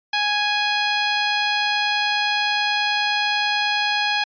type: tone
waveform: 10% pulse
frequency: 830.6 Hz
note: G#5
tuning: in tune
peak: -10 dBFS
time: 0.13-4.24 s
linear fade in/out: 5 ms
effects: resampled to 11025 Hz